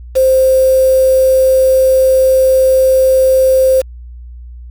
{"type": "tone with quantisation", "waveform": "sine", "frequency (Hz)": 523.3, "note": "C5", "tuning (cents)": 0, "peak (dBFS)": -6, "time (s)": [0.15, 3.82], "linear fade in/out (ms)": 20, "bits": 4, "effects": ["added 60 Hz sine -28 dBFS peak until 4.7 s"]}